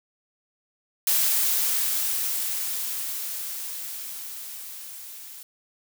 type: noise with level ramp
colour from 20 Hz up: blue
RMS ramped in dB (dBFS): -21 to -42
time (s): 1.07-5.43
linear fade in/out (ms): 2
effects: none